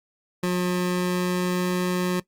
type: tone with pitch glide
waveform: 25% pulse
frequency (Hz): 179.5 to 180.54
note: F3 to F#3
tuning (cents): +48 to -42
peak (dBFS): -18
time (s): 0.43-2.2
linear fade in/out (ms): 5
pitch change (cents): +10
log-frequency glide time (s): 0.65-1.82
effects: noise-tail reverb RT60 0.1 s tail -19 dB re dry + Opus 48 kbps